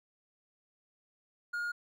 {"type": "tone", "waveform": "triangle", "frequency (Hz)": 1426, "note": "F6", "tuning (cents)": 36, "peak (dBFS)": -31, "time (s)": [1.53, 1.72], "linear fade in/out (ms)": 10, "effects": []}